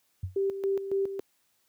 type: tone with exponential decay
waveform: sine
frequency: 92.5 Hz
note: F#2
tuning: in tune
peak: -26 dBFS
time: 0.23-0.39 s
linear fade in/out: 5 ms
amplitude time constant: 34 ms
type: tone with tremolo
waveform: sine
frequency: 391.6 Hz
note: G4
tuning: 2 cents flat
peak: -24 dBFS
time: 0.36-1.2 s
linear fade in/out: 5 ms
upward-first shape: square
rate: 3.6 Hz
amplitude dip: 65%
effects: white hiss -71 dBFS RMS until 1.68 s + high-pass 60 Hz 12 dB/octave